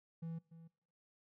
triangle tone with echo, 164.81 Hz, E3, in tune, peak -39 dBFS, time 0.22-0.39 s, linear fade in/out 10 ms, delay 290 ms, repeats 1, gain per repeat -13 dB, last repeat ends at 0.68 s, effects noise-tail reverb RT60 0.7 s tail -24 dB re dry

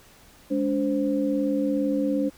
sine tone cluster, 209 / 286.4 / 521 Hz, G#3 / D4 / C5, +11 / -43 / -7 cents, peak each -29 / -23 / -28 dBFS, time 0.5-2.3 s, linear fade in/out 20 ms, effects pink hiss -53 dBFS RMS until 2.37 s

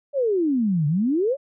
sine exponential two-way sweep, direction down then up, 587.3 to 141.8 to 587.3 Hz, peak -18 dBFS, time 0.13-1.37 s, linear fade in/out 50 ms, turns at 0.87 s, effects none

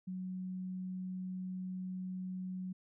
sine tone, 185 Hz, F#3, in tune, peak -38 dBFS, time 0.07-2.73 s, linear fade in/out 10 ms, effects none

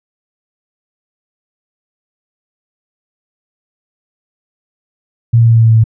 sine tone with pitch steps, 116.54 / 115.67 / 114.8 / 113.94 / 113.09 / 112.25 / 111.41 Hz, A#2 / A#2 / A#2 / A#2 / A2 / A2 / A2, 0 / -13 / -26 / -39 / +48 / +35 / +22 cents, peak -4 dBFS, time 5.33-5.841 s, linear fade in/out 10 ms, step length 73 ms, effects none

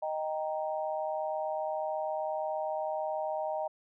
sine chord, Eb major, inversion none, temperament equal, 622.3 / 784 / 932.3 Hz, Eb5 / G5 / Bb5, 0 / 0 / 0 cents, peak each -33 / -36 / -39 dBFS, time 0.02-3.68 s, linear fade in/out 10 ms, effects none

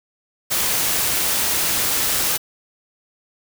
white noise, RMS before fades -20 dBFS, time 0.5-2.38 s, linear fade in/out 20 ms, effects none

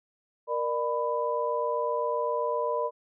sine tone cluster, 470.3 / 598 / 996 Hz, A#4 / D5 / B5, +15 / +31 / +14 cents, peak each -30 dBFS, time 0.47-2.91 s, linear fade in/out 50 ms, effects none

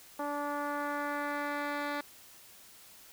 10% pulse tone with low-pass filter sweep, 290 Hz, D4, 22 cents flat, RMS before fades -35 dBFS, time 0.19-2.01 s, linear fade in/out 5 ms, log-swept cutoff 1000 to 3200 Hz, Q 1.3, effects white hiss -55 dBFS RMS until 3.12 s

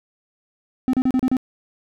triangle tone bursts, 257.6 Hz, C4, 27 cents flat, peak -13 dBFS, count 6, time 0.88-1.368 s, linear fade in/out 0 ms, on 53 ms, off 34 ms, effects none

